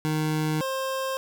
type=tone pair in turn; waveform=25% pulse; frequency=154.9 / 530 Hz; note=D#3 / C5; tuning=-7 / +22 cents; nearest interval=octave + major sixth; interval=2129 cents; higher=second; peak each=-20 / -23 dBFS; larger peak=first; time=0.05-0.61 / 0.61-1.17 s; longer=neither; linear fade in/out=0 ms; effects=9-bit